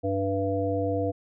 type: harmonic tone with a mistuned harmonic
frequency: 98 Hz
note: G2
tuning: in tune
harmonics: 1 / 3 / 5 / 7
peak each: -30 / -30 / -28 / -31 dBFS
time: 0.03-1.12 s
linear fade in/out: 20 ms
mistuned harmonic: 7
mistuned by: -22 cents
effects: none